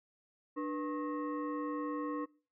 sine tone with frequency modulation, 297.2 Hz, D4, 21 cents sharp, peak -34 dBFS, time 0.56-2.26 s, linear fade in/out 20 ms, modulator 785 Hz, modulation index 0.96, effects noise-tail reverb RT60 0.4 s tail -23 dB re dry

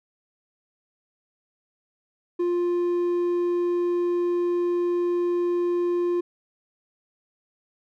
sine tone with hard clipping, 350.4 Hz, F4, 6 cents sharp, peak -22 dBFS, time 2.39-6.21 s, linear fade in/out 10 ms, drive 3 dB, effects none

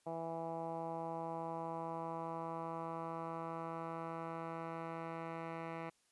10% pulse tone with low-pass filter sweep, 164.81 Hz, E3, in tune, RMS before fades -43 dBFS, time 0.06-5.9 s, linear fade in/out 10 ms, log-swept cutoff 760 to 1800 Hz, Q 2.7, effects white hiss -75 dBFS RMS until 6.11 s + resampled to 24000 Hz

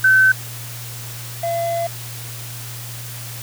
sine / triangle tone pair in turn, 1531 / 678.4 Hz, G6 / E5, -41 / +50 cents, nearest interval octave + major second, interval 1409 cents, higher first, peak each -9 / -17 dBFS, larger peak first, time 0.04-0.32 / 1.43-1.87 s, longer second, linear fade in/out 5 ms, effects added 118 Hz sine -32 dBFS peak until 3.42 s + white hiss -34 dBFS RMS until 3.42 s

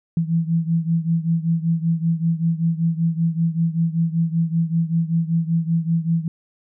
sine beating tone pair, 164 / 169.2 Hz, E3 / E3, -9 / +45 cents, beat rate 5.2 Hz, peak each -19 / -22 dBFS, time 0.17-6.28 s, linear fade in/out 2 ms, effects none

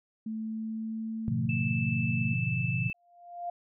sine tone with pitch glide, 220 to 224.6 Hz, A3 to A3, 0 to +36 cents, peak -32 dBFS, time 0.26-2.34 s, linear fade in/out 5 ms, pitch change +36 cents, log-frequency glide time 0.37-1.75 s
sine chord, G# diminished seventh, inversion none, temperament equal with one note detuned, 105.15 / 123.47 / 146.83 / 174.61 Hz, G#2 / B2 / D3 / F3, +22 / 0 / 0 / 0 cents, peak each -36 / -30 / -35 / -34 dBFS, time 1.28-2.9 s, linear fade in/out 0 ms
sine tone, 2637 Hz, E7, in tune, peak -33 dBFS, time 1.49-2.93 s, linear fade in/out 5 ms
sine tone with exponential growth, 698.5 Hz, F5, in tune, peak -30 dBFS, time 2.94-3.5 s, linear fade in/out 5 ms, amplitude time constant 120 ms
effects none

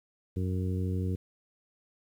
harmonic tone, 92.5 Hz, F#2, in tune, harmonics 1 / 2 / 3 / 4 / 5, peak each -29 / -35 / -39 / -41 / -43 dBFS, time 0.36-1.16 s, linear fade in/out 10 ms, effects 10-bit

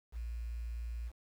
sine tone with quantisation, 57.9 Hz, A#1, 11 cents flat, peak -37 dBFS, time 0.12-1.12 s, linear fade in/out 50 ms, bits 10, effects none

